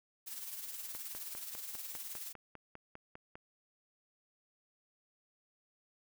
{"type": "noise with tremolo", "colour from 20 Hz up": "blue", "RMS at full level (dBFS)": -42, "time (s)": [0.26, 2.33], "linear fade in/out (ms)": 20, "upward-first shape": "triangle", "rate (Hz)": 19, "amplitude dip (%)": 55}
{"type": "click train", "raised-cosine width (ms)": 0.5, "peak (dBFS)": -33, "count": 13, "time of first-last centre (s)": [0.95, 3.355], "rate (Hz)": 4.99}
{"effects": []}